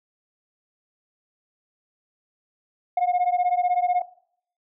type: beating tone pair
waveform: sine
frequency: 711 / 727 Hz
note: F5 / F#5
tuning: +31 / -31 cents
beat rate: 16 Hz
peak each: -20 dBFS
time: 2.97-4.02 s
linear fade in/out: 5 ms
effects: noise-tail reverb RT60 0.6 s tail -18 dB re dry + tanh soft clip ceiling -16 dBFS